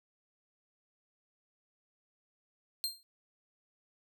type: tone with exponential decay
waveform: sawtooth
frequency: 4186 Hz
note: C8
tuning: in tune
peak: -26 dBFS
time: 2.84-3.03 s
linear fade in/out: 0 ms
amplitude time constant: 41 ms
effects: none